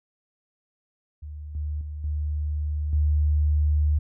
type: tone with level steps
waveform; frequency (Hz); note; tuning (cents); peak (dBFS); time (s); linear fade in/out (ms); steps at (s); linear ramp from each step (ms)
sine; 75; D2; +37; -34 / -26 / -31 / -24 / -18; 1.22-3.99; 10; 1.55 / 1.81 / 2.04 / 2.93; 2
effects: none